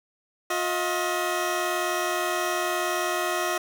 15% pulse tone pair together, 356.5 / 634 Hz, F4 / D#5, +36 / +32 cents, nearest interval minor seventh, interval 996 cents, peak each -21 dBFS, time 0.5-3.58 s, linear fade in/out 5 ms, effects none

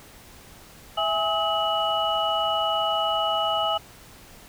sine tone cluster, 655 / 827 / 1277 / 2942 Hz, E5 / G#5 / D#6 / F#7, -11 / -8 / +45 / -11 cents, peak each -27 dBFS, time 0.97-3.78 s, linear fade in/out 10 ms, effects pink hiss -48 dBFS RMS until 4.48 s

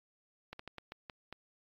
slowing click train, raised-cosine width 0.3 ms, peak -28 dBFS, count 7, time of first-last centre 0.53-1.326 s, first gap 64 ms, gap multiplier 1.29, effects AAC 32 kbps

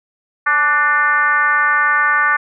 sine tone with frequency modulation, 1480 Hz, F#6, in tune, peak -11 dBFS, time 0.46-2.37 s, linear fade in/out 10 ms, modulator 309 Hz, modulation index 1.4, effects none

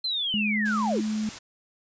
sine linear sweep, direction down, 4175 to 270 Hz, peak -25 dBFS, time 0.04-1.01 s, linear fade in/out 5 ms
sine tone with pitch glide, 210.9 to 215.2 Hz, G#3 to A3, +27 to -38 cents, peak -25 dBFS, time 0.34-1.29 s, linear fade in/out 0 ms, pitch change +35 cents, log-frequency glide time 0.48-0.86 s
white noise, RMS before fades -39 dBFS, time 0.65-1.39 s, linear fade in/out 10 ms
effects resampled to 16000 Hz

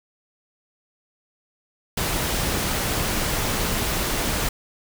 pink noise, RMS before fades -24 dBFS, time 1.97-4.49 s, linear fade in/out 5 ms, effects none

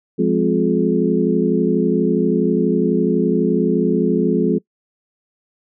sine tone cluster, 176 / 208.1 / 260.4 / 354.9 / 426.5 Hz, F3 / G#3 / C4 / F4 / G#4, +14 / +4 / -8 / +28 / +46 cents, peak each -20 dBFS, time 0.18-4.59 s, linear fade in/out 20 ms, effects noise-tail reverb RT60 0.1 s tail -23 dB re dry

